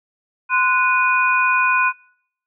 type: tone cluster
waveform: sine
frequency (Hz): 1031 / 1474 / 2471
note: C6 / F#6 / D#7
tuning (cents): -26 / -7 / -13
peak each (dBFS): -18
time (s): 0.49-1.93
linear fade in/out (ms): 50
effects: noise-tail reverb RT60 0.7 s tail -25 dB re dry